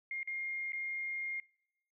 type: tone with dropouts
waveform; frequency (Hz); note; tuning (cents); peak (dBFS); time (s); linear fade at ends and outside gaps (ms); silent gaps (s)
sine; 2126; C7; +27; -36; 0.11-1.4; 2; 0.231-0.274 / 0.721-0.731
effects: noise-tail reverb RT60 0.8 s tail -24 dB re dry